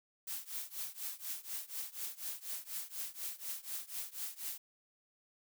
blue noise with tremolo, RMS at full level -39 dBFS, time 0.27-4.58 s, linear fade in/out 5 ms, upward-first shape triangle, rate 4.1 Hz, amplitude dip 95%, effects none

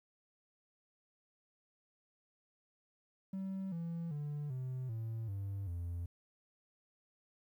triangle tone with pitch steps, 191.8 / 167.94 / 147.05 / 128.75 / 112.74 / 98.71 / 86.43 Hz, G3 / E3 / D3 / C3 / A2 / G2 / F2, -37 / +33 / +3 / -28 / +43 / +13 / -17 cents, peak -35 dBFS, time 3.33-6.06 s, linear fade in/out 5 ms, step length 390 ms, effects tanh soft clip ceiling -31 dBFS + 12-bit

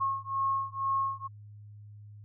sine beating tone pair, 1085 / 1087.1 Hz, C#6 / C#6, -37 / -34 cents, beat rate 2.1 Hz, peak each -31 dBFS, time 0-1.28 s, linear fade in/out 20 ms, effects added 104 Hz sine -46 dBFS peak until 2.24 s

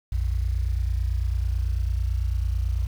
sine tone pair together, 58.15 / 87.2 Hz, A#1 / F2, -4 / -2 cents, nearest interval perfect fifth, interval 702 cents, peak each -23 / -27 dBFS, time 0.12-2.87 s, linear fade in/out 5 ms, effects 8-bit

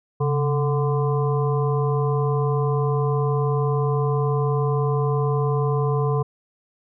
harmonic tone with a mistuned harmonic, 146.83 Hz, D3, in tune, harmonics 1 / 3 / 5 / 7 / 8, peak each -20 / -24 / -33 / -29 / -38 dBFS, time 0.2-6.23 s, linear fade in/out 10 ms, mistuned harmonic 1, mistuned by -120 cents, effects none

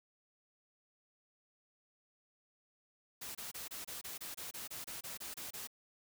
white noise bursts, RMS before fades -45 dBFS, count 15, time 3.21-5.674 s, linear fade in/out 10 ms, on 140 ms, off 26 ms, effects none

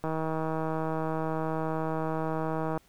click train, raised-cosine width 1 ms, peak -18 dBFS, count 436, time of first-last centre 0.04-2.776 s, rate 159 Hz, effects pink hiss -63 dBFS RMS until 2.88 s

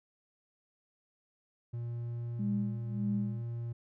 triangle tone with pitch glide, 118.4 to 117.58 Hz, A#2 to A#2, +27 to +15 cents, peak -33 dBFS, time 1.73-3.73 s, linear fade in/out 10 ms, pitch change -12 cents, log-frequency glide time 2.54-2.81 s
sine tone with tremolo, 203 Hz, G#3, 39 cents flat, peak -29 dBFS, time 2.39-3.42 s, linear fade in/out 5 ms, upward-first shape sine, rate 1.7 Hz, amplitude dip 90%
effects none

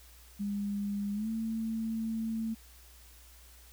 sine tone with pitch glide, 202.7 to 223.6 Hz, G#3 to A3, -42 to +28 cents, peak -31 dBFS, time 0.39-2.55 s, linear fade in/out 20 ms, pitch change +170 cents, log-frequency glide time 1.13-1.29 s, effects added 60 Hz sine -55 dBFS peak until 3.72 s + white hiss -58 dBFS RMS until 3.72 s

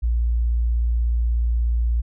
sine tone, 58.27 Hz, A#1, in tune, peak -17 dBFS, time 0.02-2.02 s, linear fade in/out 20 ms, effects none

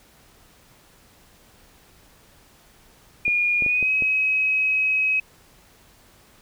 sine tone with pitch glide, 2431 to 2546 Hz, D#7 to D#7, -41 to +39 cents, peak -18 dBFS, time 3.25-5.2 s, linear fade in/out 5 ms, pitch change +80 cents, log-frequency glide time 3.62-3.91 s
clicks, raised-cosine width 2 ms, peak -20 dBFS, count 5, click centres 3.28 / 3.623 / 3.663 / 3.827 / 4.023 s
effects pink hiss -54 dBFS RMS until 6.41 s

